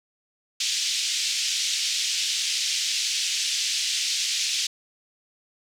white band-pass noise, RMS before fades -26 dBFS, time 0.6-4.67 s, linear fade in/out 5 ms, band 2600 to 6400 Hz, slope 24 dB/octave, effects none

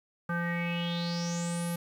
square tone with low-pass filter sweep, 171.6 Hz, F3, 30 cents flat, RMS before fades -32 dBFS, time 0.29-1.76 s, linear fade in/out 5 ms, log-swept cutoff 1400 to 12000 Hz, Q 7.4, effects 10-bit

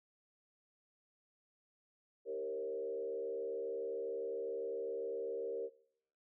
sine tone with frequency modulation, 465.1 Hz, A#4, 4 cents flat, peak -37 dBFS, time 2.25-5.7 s, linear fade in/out 50 ms, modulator 72.6 Hz, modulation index 1, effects noise-tail reverb RT60 0.7 s tail -22 dB re dry

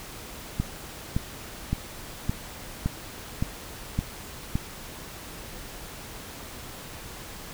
click train, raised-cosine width 5 ms, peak -12 dBFS, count 8, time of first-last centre 0.6-4.555 s, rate 1.77 Hz, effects pink hiss -41 dBFS RMS until 7.53 s

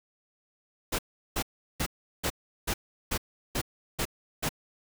pink noise bursts, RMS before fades -29 dBFS, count 9, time 0.92-4.492 s, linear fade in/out 10 ms, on 68 ms, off 370 ms, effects none

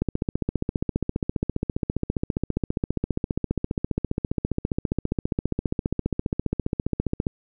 click train, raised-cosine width 3 ms, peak -10 dBFS, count 109, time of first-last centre 0.02-7.268 s, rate 14.9 Hz, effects none

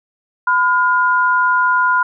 sine tone pair together, 1006 / 1421.3 Hz, B5 / F6, +32 / +30 cents, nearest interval tritone, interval 598 cents, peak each -14 dBFS, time 0.47-2.03 s, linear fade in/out 5 ms, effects none

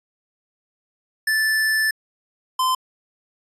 square tone pair in turn, 1755 / 1031.2 Hz, A6 / C6, -5 / -26 cents, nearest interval major sixth, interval 921 cents, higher first, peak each -18 dBFS, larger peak neither, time 1.27-1.91 / 2.59-2.75 s, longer first, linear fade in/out 5 ms, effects resampled to 32000 Hz

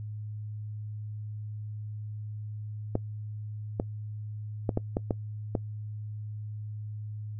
clicks, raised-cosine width 2 ms, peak -13 dBFS, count 7, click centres 2.954 / 3.799 / 4.692 / 4.774 / 4.969 / 5.108 / 5.552 s, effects noise-tail reverb RT60 0.1 s tail -22 dB re dry + added 106 Hz sine -35 dBFS peak until 7.39 s

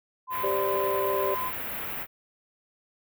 sine tone, 1021 Hz, C6, 43 cents flat, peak -29 dBFS, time 0.27-1.52 s, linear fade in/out 50 ms
white band-stop noise, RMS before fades -34 dBFS, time 0.3-2.07 s, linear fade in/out 50 ms, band 2600 to 14000 Hz, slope 24 dB/octave
sine chord, G suspended fourth, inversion none, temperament equal, 392 / 523.3 / 587.3 Hz, G4 / C5 / D5, 0 / 0 / 0 cents, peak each -28 / -33 / -30 dBFS, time 0.43-1.35 s, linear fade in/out 10 ms
effects none

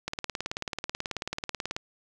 click train, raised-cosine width 0.2 ms, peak -14 dBFS, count 32, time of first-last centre 0.08-1.765 s, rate 18.4 Hz, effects none

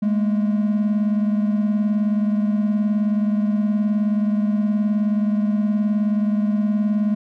triangle beating tone pair, 207.7 / 226.7 Hz, G#3 / A#3, 0 / -48 cents, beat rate 19 Hz, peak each -15 / -23 dBFS, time 0.02-7.15 s, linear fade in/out 10 ms, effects tanh soft clip ceiling -8 dBFS

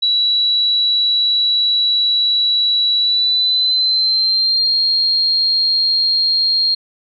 sine tone with pitch glide, 3921 to 4227 Hz, B7 to C8, -13 to +17 cents, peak -12 dBFS, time 0.02-6.75 s, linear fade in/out 10 ms, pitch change +130 cents, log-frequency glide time 2.97-4.77 s, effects none

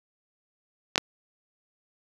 clicks, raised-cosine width 0.2 ms, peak -4 dBFS, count 2, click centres 0.958 / 0.979 s, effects high-pass 150 Hz 12 dB/octave + 7-bit

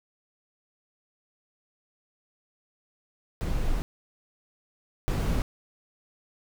brown noise bursts at uneven times, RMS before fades -26 dBFS, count 2, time 3.41-3.82 / 5.08-5.42 s, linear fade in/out 0 ms, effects none

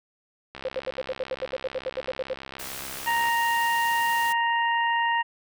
click train, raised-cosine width 0.3 ms, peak -21 dBFS, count 184, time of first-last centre 0.55-3.285 s, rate 66.9 Hz
sine tone bursts, 520 Hz, C5, 11 cents flat, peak -25 dBFS, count 16, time 0.65-2.335 s, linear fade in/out 2 ms, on 35 ms, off 75 ms
white noise, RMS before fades -37 dBFS, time 2.59-4.33 s, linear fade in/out 10 ms
harmonic tone, 932.3 Hz, A#5, in tune, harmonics 1 / 2 / 3, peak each -23 / -26 / -33 dBFS, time 3.06-5.23 s, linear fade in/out 20 ms
effects none

